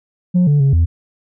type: tone with pitch steps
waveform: sine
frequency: 179.2 / 145.7 / 137.5 / 83.3 Hz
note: F3 / D3 / C#3 / E2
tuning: +45 / -13 / -14 / +19 cents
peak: -7 dBFS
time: 0.34-0.86 s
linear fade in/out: 20 ms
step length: 130 ms
effects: tanh soft clip ceiling -8 dBFS